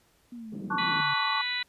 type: exponential sweep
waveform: sine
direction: down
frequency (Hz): 245.3 to 138.2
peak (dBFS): -38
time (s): 0.32-1.14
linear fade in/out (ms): 5
type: band-pass noise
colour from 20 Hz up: white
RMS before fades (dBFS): -39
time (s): 0.52-1.01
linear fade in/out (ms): 10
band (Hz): 160 to 310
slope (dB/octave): 24
type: chord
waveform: sine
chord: D major seventh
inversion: second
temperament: equal with one note detuned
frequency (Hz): 880 / 1108.7 / 1148.5 / 1480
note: A5 / C#6 / D6 / F#6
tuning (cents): 0 / 0 / -39 / 0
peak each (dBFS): -32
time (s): 0.7-1.42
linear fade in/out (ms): 10
type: harmonic tone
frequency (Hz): 493.9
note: B4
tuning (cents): 0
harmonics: 2 / 3 / 4 / 5 / 6 / 7 / 8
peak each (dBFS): -44 / -40 / -32 / -37 / -40 / -43 / -32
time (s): 0.78-1.63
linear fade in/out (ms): 5
effects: pink hiss -65 dBFS RMS until 1.68 s + resampled to 32000 Hz